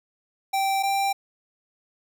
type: tone pair in turn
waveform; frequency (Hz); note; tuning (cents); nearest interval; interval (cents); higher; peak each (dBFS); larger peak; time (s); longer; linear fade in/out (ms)
square; 780 / 787.7; G5 / G5; -9 / +8; unison; 17; second; -22; neither; 0.53-0.83 / 0.83-1.13; neither; 10
effects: none